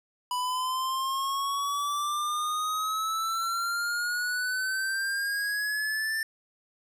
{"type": "exponential sweep", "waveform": "square", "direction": "up", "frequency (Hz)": [987.8, 1784], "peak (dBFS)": -28, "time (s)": [0.31, 6.23], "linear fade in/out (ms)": 2, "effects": ["resampled to 32000 Hz"]}